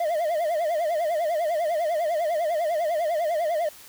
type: tone with vibrato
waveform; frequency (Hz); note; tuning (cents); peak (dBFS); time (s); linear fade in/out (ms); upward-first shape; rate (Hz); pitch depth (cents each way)
triangle; 648; E5; -30; -20; 0-3.69; 5; sine; 10; 140
effects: white hiss -47 dBFS RMS until 3.88 s